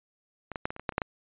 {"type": "clicks", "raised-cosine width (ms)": 0.5, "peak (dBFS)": [-22, -18, -12, -21, -27, -24, -12, -30, -10, -14], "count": 10, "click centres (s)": [0.517, 0.558, 0.655, 0.705, 0.764, 0.796, 0.892, 0.923, 0.981, 1.018], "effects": ["resampled to 8000 Hz"]}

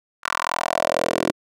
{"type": "tone with high-pass filter sweep", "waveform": "10% pulse", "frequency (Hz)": 42.13, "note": "E1", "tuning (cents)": 38, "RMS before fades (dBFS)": -23, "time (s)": [0.23, 1.32], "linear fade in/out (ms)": 20, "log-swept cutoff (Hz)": [1300, 350], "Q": 3.2, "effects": ["low-pass 11000 Hz 12 dB/octave"]}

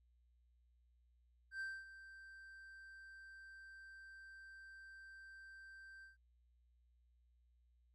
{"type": "tone with ADSR envelope", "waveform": "triangle", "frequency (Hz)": 1565, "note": "G6", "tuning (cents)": -3, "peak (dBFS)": -39, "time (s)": [1.51, 6.17], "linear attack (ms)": 94, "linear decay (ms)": 240, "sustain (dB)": -14, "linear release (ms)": 140, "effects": ["added 60 Hz sine -70 dBFS peak until 7.94 s", "resampled to 24000 Hz"]}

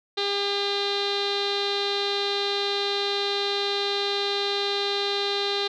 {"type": "tone with low-pass filter", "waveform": "sawtooth", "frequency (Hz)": 402, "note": "G4", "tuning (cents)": 44, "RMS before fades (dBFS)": -26, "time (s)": [0.17, 5.68], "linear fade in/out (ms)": 10, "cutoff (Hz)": 3900, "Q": 9.8, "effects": []}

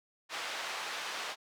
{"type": "band-pass noise", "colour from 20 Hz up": "pink", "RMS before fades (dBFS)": -39, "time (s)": [0.29, 1.36], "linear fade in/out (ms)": 50, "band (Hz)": [860, 4900], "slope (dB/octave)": 12, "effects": []}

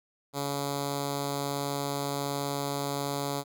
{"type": "tone with notch filter", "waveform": "5% pulse", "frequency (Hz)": 141.3, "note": "C#3", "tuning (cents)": 34, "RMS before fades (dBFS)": -32, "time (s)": [0.33, 3.44], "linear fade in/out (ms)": 50, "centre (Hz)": 1700, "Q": 0.92, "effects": []}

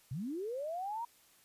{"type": "linear sweep", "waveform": "sine", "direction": "up", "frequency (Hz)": [112, 959], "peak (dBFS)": -36, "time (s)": [0.11, 1.05], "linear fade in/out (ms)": 5, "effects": ["white hiss -65 dBFS RMS until 1.44 s", "resampled to 32000 Hz"]}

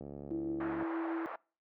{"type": "click train", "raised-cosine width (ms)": 2, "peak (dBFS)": -31, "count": 59, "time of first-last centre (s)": [0.01, 0.826], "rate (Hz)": 71.1}
{"type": "tone with tremolo", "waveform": "sine", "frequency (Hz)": 329.6, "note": "E4", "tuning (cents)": 0, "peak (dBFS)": -33, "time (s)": [0.31, 1.26], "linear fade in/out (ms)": 0, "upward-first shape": "sine", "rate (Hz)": 6.3, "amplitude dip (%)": 25}
{"type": "band-pass noise", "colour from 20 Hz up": "pink", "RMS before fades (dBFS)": -43, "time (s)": [0.6, 1.36], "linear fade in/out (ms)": 5, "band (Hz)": [560, 1600], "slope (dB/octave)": 24}
{"effects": ["noise-tail reverb RT60 0.4 s tail -26 dB re dry", "high-pass 100 Hz 12 dB/octave"]}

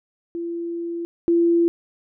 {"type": "tone pair in turn", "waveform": "sine", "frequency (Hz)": [339.7, 339.7], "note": ["F4", "F4"], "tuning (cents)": [-48, -48], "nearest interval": "unison", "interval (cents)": 0, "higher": "neither", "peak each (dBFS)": [-25, -14], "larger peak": "second", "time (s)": [[0.35, 1.05], [1.28, 1.68]], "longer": "first", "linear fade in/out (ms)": 0, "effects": []}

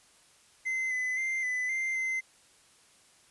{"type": "tone with pitch steps", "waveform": "triangle", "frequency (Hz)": [2061, 2014, 2088, 2004, 2088, 2067], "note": ["C7", "B6", "C7", "B6", "C7", "C7"], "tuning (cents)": [-27, 33, -4, 25, -4, -22], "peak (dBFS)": -27, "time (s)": [0.65, 2.21], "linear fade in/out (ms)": 20, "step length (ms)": 260, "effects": ["white hiss -61 dBFS RMS until 3.3 s", "resampled to 24000 Hz"]}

